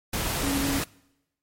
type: tone in noise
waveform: sine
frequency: 277.2 Hz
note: C#4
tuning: in tune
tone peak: -26 dBFS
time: 0.43-0.79 s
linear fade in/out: 5 ms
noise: pink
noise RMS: -28 dBFS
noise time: 0.13-0.84 s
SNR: -1 dB
effects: noise-tail reverb RT60 0.9 s tail -24 dB re dry + MP3 64 kbps